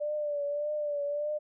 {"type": "tone with vibrato", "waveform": "sine", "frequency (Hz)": 587.3, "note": "D5", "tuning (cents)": 0, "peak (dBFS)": -29, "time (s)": [0, 1.39], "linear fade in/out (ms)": 20, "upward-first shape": "triangle", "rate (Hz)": 1.7, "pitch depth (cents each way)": 51, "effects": []}